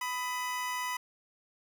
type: tone pair together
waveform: 25% pulse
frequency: 995.2 / 1260 Hz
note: B5 / D#6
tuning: +13 / +21 cents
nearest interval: major third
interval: 408 cents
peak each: -29 / -39 dBFS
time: 0.01-0.97 s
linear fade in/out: 5 ms
effects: none